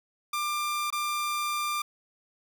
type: tone with dropouts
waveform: sawtooth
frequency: 1191 Hz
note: D6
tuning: 24 cents sharp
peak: -24 dBFS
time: 0.33-1.82 s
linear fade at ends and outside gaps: 5 ms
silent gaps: 0.904-0.925 s
effects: none